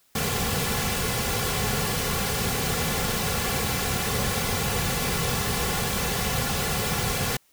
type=noise with comb filter; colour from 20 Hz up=pink; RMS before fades=-26 dBFS; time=0.15-7.37 s; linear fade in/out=5 ms; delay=3.2 ms; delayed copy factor=-0.7; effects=white hiss -63 dBFS RMS until 7.52 s